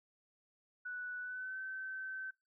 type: tone with pitch glide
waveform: sine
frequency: 1480 to 1537.5 Hz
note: F#6 to G6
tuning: 0 to -34 cents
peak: -40 dBFS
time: 0.85-2.31 s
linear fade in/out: 10 ms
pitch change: +66 cents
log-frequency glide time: 1.2-1.59 s
effects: noise-tail reverb RT60 0.3 s tail -26 dB re dry